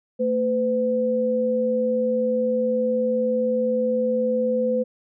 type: tone pair together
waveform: sine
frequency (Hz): 225.5 / 506.2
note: A3 / B4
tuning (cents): +43 / +43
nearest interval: octave + major second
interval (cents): 1400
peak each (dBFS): -25 / -20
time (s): 0.19-4.84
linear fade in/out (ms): 20
effects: none